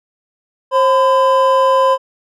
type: tone pair together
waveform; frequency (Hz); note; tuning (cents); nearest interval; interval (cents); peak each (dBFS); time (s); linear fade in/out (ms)
triangle; 533 / 1015; C5 / B5; +32 / +47; major seventh; 1115; -10; 0.71-1.98; 50
effects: none